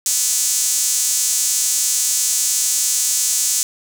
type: tone with high-pass filter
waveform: sawtooth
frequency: 249 Hz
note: B3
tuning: 14 cents sharp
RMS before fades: -18 dBFS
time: 0.06-3.63 s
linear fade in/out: 2 ms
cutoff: 7000 Hz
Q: 2.5
effects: none